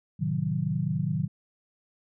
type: chord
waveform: sine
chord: A diminished seventh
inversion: none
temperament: equal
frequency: 110 / 130.81 / 155.56 / 185 Hz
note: A2 / C3 / Eb3 / Gb3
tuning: 0 / 0 / 0 / 0 cents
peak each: -34 / -32 / -28 / -31 dBFS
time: 0.19-1.28 s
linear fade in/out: 20 ms
effects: none